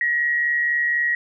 sine tone with amplitude modulation, 1904 Hz, A#6, 36 cents sharp, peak -16 dBFS, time 0.01-1.15 s, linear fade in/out 2 ms, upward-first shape sine, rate 144 Hz, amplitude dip 40%, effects none

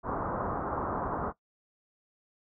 white low-pass noise, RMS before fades -33 dBFS, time 0.03-1.33 s, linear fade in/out 50 ms, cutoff 1300 Hz, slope 48 dB/octave, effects noise-tail reverb RT60 0.1 s tail -17 dB re dry

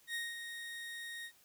30% pulse tone with ADSR envelope, 1864.7 Hz, A#6, in tune, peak -33 dBFS, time 0.07-1.32 s, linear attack 73 ms, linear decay 200 ms, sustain -7 dB, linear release 72 ms, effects white hiss -66 dBFS RMS until 1.44 s

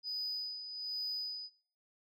sine tone with tremolo, 4978 Hz, D#8, in tune, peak -33 dBFS, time 0.03-1.5 s, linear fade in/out 50 ms, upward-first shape sine, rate 1.2 Hz, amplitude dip 65%, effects noise-tail reverb RT60 0.7 s tail -25 dB re dry + tanh soft clip ceiling -33 dBFS

